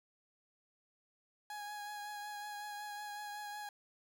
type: tone with vibrato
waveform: 30% pulse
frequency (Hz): 830.6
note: G#5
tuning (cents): 0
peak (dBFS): -40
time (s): 1.5-3.69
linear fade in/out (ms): 2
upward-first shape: triangle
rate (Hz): 5.4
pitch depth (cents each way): 22
effects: none